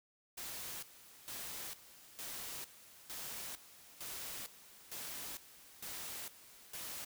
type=noise with tremolo; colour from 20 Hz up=white; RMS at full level=-45 dBFS; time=0.37-7.05 s; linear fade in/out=10 ms; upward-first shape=square; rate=1.1 Hz; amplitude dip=80%; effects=none